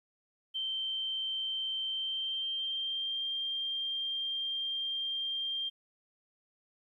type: tone with pitch glide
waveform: sine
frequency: 3121 to 3185 Hz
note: G7 to G7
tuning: -8 to +27 cents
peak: -32 dBFS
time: 0.54-5.7 s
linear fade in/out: 20 ms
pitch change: +35 cents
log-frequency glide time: 1.89-3.25 s
effects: 12-bit